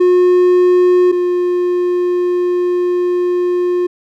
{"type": "tone pair in turn", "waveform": "triangle", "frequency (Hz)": [360, 356.3], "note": ["F#4", "F4"], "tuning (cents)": [-47, 35], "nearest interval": "unison", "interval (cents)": 18, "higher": "first", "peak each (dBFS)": [-5, -10], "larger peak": "first", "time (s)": [[0, 1.12], [1.12, 3.87]], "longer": "second", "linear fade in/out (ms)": 10, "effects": []}